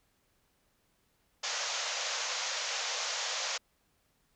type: band-pass noise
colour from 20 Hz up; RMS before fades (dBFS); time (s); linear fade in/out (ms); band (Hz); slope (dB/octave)
white; -35; 1.43-3.58; 10; 470 to 7000; 96
effects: pink hiss -73 dBFS RMS until 4.35 s